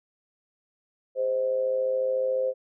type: tone with amplitude modulation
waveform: sine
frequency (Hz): 520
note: C5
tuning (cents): -11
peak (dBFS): -20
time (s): 1.15-2.54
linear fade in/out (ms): 50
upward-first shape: sine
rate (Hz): 114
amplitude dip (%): 60
effects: none